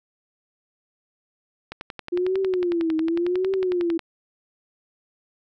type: click train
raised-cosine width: 0.3 ms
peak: -17 dBFS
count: 26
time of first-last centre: 1.72-3.993 s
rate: 11 Hz
type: tone with vibrato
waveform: sine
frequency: 349.2 Hz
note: F4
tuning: in tune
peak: -20 dBFS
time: 2.12-3.98 s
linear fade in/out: 10 ms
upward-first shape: triangle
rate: 0.89 Hz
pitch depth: 180 cents each way
effects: none